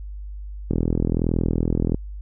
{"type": "click train", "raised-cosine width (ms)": 3, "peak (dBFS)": -8, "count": 52, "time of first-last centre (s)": [0.71, 1.945], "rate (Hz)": 41.3, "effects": ["added 50 Hz sine -31 dBFS peak until 2.21 s"]}